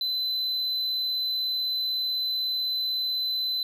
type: tone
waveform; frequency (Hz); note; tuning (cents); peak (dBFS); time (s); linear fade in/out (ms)
triangle; 4031; B7; +35; -24; 0.01-3.63; 2
effects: none